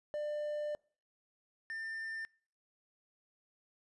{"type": "tone pair in turn", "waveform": "triangle", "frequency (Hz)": [596, 1795.3], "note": ["D5", "A6"], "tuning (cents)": [25, 34], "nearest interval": "octave + perfect fifth", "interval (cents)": 1909, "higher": "second", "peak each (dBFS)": [-33, -37], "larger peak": "first", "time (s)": [[0.14, 0.75], [1.7, 2.25]], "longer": "first", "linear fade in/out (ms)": 0, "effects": ["noise-tail reverb RT60 0.5 s tail -26 dB re dry", "resampled to 24000 Hz"]}